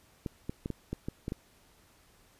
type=clicks; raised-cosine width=3 ms; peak=-21 dBFS; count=8; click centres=0.262 / 0.495 / 0.659 / 0.703 / 0.93 / 1.085 / 1.281 / 1.321 s; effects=pink hiss -63 dBFS RMS until 2.39 s + resampled to 32000 Hz